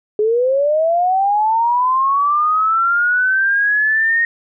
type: linear sweep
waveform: sine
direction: up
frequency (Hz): 415.3 to 1864.7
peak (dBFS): -12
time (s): 0.19-4.25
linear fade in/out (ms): 2
effects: none